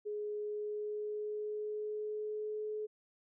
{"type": "tone with pitch glide", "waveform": "sine", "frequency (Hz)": [418.8, 426.9], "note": ["G#4", "G#4"], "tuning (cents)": [15, 48], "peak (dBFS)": -36, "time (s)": [0.05, 2.87], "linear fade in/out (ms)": 20, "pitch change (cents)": 33, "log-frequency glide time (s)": [0.36, 2.66], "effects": []}